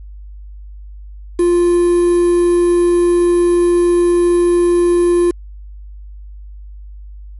triangle tone with quantisation, 349.2 Hz, F4, in tune, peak -7 dBFS, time 1.39-5.31 s, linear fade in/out 5 ms, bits 5, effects added 50 Hz sine -30 dBFS peak until 7.39 s + MP3 48 kbps

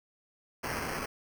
white noise with sample-and-hold, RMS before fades -35 dBFS, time 0.63-1.06 s, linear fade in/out 10 ms, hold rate 3675 Hz, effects none

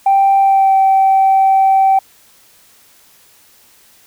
sine tone with pitch glide, 784 to 772.8 Hz, G5 to G5, 0 to -25 cents, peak -6 dBFS, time 0.06-1.99 s, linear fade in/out 5 ms, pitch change -25 cents, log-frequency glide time 0.39-0.75 s, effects tanh soft clip ceiling -4 dBFS + white hiss -48 dBFS RMS until 4.06 s

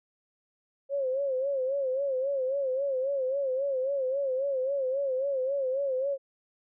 sine tone with vibrato, 537 Hz, C5, 45 cents sharp, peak -26 dBFS, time 0.89-6.18 s, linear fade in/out 50 ms, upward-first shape sine, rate 3.7 Hz, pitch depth 90 cents each way, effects none

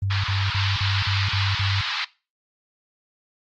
sine tone bursts, 98 Hz, G2, in tune, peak -21 dBFS, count 7, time 0.02-1.812 s, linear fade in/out 5 ms, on 220 ms, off 42 ms
white band-pass noise, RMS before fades -27 dBFS, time 0.1-2.05 s, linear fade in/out 10 ms, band 880 to 4600 Hz, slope 48 dB/octave
effects noise-tail reverb RT60 0.3 s tail -20 dB re dry + Opus 24 kbps

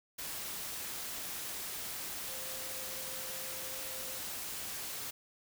sine tone in noise, 523.3 Hz, C5, in tune, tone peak -51 dBFS, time 2.28-4.19 s, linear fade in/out 10 ms, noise white, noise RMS -41 dBFS, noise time 0.18-5.11 s, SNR -13 dB, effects none

